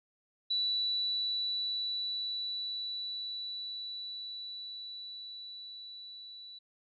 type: tone with level ramp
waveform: sine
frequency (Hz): 3951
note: B7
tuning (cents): 0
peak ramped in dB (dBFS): -28 to -46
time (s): 0.5-6.59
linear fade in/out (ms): 10
effects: none